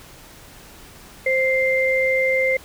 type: tone pair together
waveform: sine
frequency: 523.2 / 2093 Hz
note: C5 / C7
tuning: 0 / 0 cents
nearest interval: 2 octaves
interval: 2400 cents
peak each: -19 / -19 dBFS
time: 1.26-2.57 s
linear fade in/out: 5 ms
effects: pink hiss -44 dBFS RMS until 2.64 s